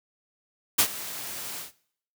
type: noise with ADSR envelope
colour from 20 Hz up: white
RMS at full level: -18 dBFS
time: 0.78-1.72 s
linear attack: 13 ms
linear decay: 77 ms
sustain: -18 dB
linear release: 130 ms
effects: noise-tail reverb RT60 0.6 s tail -20 dB re dry + high-pass 80 Hz 12 dB/octave